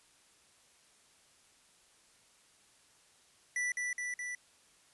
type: tone with echo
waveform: square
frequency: 1971 Hz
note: B6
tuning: 4 cents flat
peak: -32 dBFS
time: 3.56-3.72 s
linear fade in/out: 2 ms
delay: 210 ms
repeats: 3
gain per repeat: -2 dB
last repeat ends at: 4.35 s
effects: white hiss -65 dBFS RMS until 4.93 s + resampled to 24000 Hz